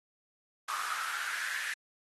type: noise with high-pass filter sweep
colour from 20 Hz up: pink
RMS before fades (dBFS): -36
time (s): 0.68-1.74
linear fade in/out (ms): 5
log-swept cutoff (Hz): 1200 to 1800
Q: 7.6
effects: AAC 32 kbps